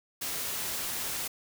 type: noise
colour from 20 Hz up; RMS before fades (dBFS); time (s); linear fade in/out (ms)
white; -34; 0.21-1.28; 10
effects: none

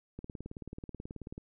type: click train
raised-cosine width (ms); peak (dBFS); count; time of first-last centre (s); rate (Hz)
3; -29; 23; 0.19-1.379; 18.5
effects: none

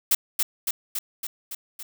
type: noise with echo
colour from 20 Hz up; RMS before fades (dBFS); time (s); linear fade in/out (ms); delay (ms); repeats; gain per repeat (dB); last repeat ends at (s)
blue; -19; 0.11-0.15; 5; 280; 6; -3; 1.83
effects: none

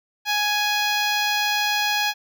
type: tone with notch filter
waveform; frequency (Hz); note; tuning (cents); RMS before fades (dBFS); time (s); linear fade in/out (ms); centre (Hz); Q
10% pulse; 833; G#5; +5; -22; 0.25-2.14; 50; 10000; 1
effects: none

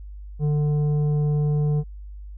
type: tone with tanh clipping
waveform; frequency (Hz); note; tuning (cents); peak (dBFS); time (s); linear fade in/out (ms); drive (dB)
triangle; 148.5; D3; +20; -20; 0.39-1.84; 50; 12
effects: added 50 Hz sine -35 dBFS peak until 2.37 s

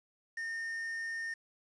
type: tone with quantisation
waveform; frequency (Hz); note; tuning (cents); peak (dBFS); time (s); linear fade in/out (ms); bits
triangle; 1826; A#6; -36; -34; 0.37-1.34; 5; 9
effects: resampled to 22050 Hz

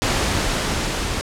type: noise with level ramp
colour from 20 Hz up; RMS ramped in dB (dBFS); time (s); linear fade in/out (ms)
pink; -19 to -24; 0.02-1.21; 0
effects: low-pass 8000 Hz 12 dB/octave

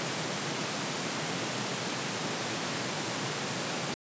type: high-pass noise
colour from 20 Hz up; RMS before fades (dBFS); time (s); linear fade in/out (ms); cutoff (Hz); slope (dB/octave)
pink; -33; 0-3.94; 0; 120; 48
effects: resampled to 16000 Hz

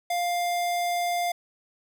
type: tone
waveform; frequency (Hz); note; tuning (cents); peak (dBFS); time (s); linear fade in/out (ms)
square; 701; F5; +6; -25; 0.1-1.32; 5
effects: none

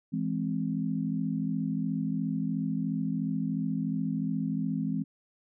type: chord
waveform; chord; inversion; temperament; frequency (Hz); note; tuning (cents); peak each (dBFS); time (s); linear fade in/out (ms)
sine; E augmented; none; equal; 164.81 / 207.7 / 261.6; E3 / G#3 / B#3; 0 / 0 / 0; -32; 0.12-5.04; 20
effects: none

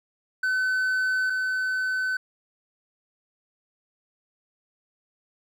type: tone pair in turn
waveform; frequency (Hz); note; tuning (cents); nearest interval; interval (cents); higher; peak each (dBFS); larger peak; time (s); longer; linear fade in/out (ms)
triangle; 1516 / 1516; F#6 / F#6; +42 / +42; unison; 0; neither; -20 / -22; first; 0.43-1.3 / 1.3-2.17; neither; 5
effects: none

